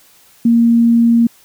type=tone; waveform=sine; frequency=233.1 Hz; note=A#3; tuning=in tune; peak=-7 dBFS; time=0.45-1.27 s; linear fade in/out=5 ms; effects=white hiss -48 dBFS RMS until 1.44 s